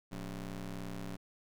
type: ring-modulated tone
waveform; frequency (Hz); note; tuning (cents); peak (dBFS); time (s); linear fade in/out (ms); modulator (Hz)
25% pulse; 100.7; G2; +47; -33; 0.11-1.17; 20; 81.6
effects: none